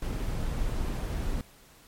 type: noise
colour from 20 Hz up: brown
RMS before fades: -30 dBFS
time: 0.02-1.41 s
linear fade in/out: 2 ms
effects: pink hiss -56 dBFS RMS until 1.87 s + MP3 64 kbps